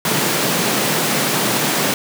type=high-pass noise; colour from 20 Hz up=pink; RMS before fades=-18 dBFS; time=0.05-1.94 s; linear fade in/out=2 ms; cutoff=130 Hz; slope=48 dB/octave; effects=none